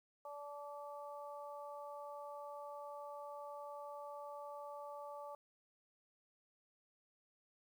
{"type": "harmonic tone", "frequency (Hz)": 289.4, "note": "D4", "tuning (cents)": -25, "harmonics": [2, 3, 4], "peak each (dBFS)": [-49, -51, -53], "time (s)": [0.25, 5.35], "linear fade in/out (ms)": 2, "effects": ["12-bit"]}